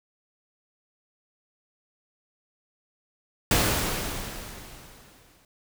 pink noise with exponential decay, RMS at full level -20 dBFS, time 3.51-5.45 s, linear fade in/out 2 ms, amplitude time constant 420 ms, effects none

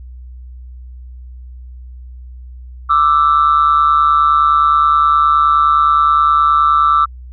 sine tone pair together, 1174.7 / 1324.3 Hz, D6 / E6, 0 / +8 cents, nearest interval major second, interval 208 cents, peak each -10 dBFS, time 2.89-7.06 s, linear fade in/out 20 ms, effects tanh soft clip ceiling -3 dBFS + added 62 Hz sine -30 dBFS peak until 7.32 s

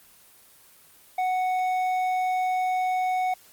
sine tone with hard clipping, 740 Hz, F#5, in tune, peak -24 dBFS, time 1.18-3.34 s, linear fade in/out 5 ms, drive 6 dB, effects white hiss -54 dBFS RMS until 3.52 s + Opus 24 kbps

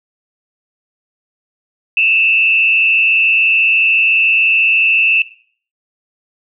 sine tone with frequency modulation, 2653 Hz, E7, 10 cents sharp, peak -9 dBFS, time 1.97-5.22 s, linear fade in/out 2 ms, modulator 117 Hz, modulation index 0.79, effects noise-tail reverb RT60 0.5 s tail -17 dB re dry

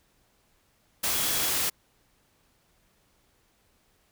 sine tone in noise, 3331 Hz, G#7, 4 cents sharp, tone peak -38 dBFS, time 1.12-1.5 s, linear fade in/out 10 ms, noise white, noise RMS -27 dBFS, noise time 1.03-1.7 s, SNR -14 dB, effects pink hiss -67 dBFS RMS until 4.11 s

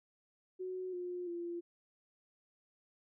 sine tone with pitch steps, 370 / 357 / 344.4 Hz, F#4 / F4 / F4, 0 / +38 / -24 cents, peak -38 dBFS, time 0.59-1.61 s, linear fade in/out 20 ms, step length 340 ms, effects none

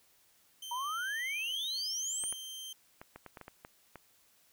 sawtooth tone with pitch glide, 3112 to 3137 Hz, G7 to G7, -13 to +1 cents, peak -39 dBFS, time 0.62-2.73 s, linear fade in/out 5 ms, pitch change +14 cents, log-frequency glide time 0.76-1.69 s
sine exponential sweep, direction up, 932.3 to 9810 Hz, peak -34 dBFS, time 0.71-2.33 s, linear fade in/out 5 ms
clicks, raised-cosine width 0.5 ms, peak -31 dBFS, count 10, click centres 2.238 / 2.326 / 3.015 / 3.16 / 3.263 / 3.372 / 3.413 / 3.481 / 3.649 / 3.957 s
effects white hiss -67 dBFS RMS until 4.52 s

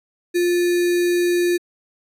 sine tone with sample-and-hold, 350.8 Hz, F4, 8 cents sharp, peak -15 dBFS, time 0.34-1.58 s, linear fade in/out 20 ms, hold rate 2100 Hz, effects resampled to 32000 Hz

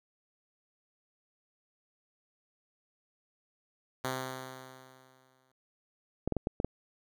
5% pulse tone with exponential decay, 130.2 Hz, C3, 8 cents flat, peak -20 dBFS, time 4.04-5.52 s, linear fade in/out 5 ms, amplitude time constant 320 ms
clicks, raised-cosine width 2 ms, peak -17 dBFS, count 6, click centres 6.276 / 6.323 / 6.367 / 6.471 / 6.601 / 6.646 s
effects none

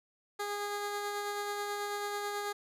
15% pulse tone with tremolo, 410 Hz, G#4, 22 cents flat, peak -27 dBFS, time 0.39-2.53 s, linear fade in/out 10 ms, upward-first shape sine, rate 9.2 Hz, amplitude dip 25%, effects resampled to 32000 Hz

